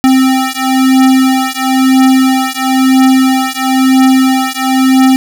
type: beating tone pair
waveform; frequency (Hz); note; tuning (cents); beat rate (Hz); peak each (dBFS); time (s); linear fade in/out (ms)
square; 261.6 / 262.6; C4 / C4; 0 / +6; 1; -10; 0.04-5.16; 0
effects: none